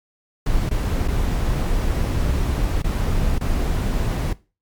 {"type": "noise with dropouts", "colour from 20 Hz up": "brown", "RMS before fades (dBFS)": -20, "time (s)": [0.46, 4.33], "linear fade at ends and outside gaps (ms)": 5, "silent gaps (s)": [[0.693, 0.71], [1.078, 1.082], [2.821, 2.842], [3.383, 3.409]], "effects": ["noise-tail reverb RT60 0.3 s tail -19 dB re dry", "MP3 96 kbps"]}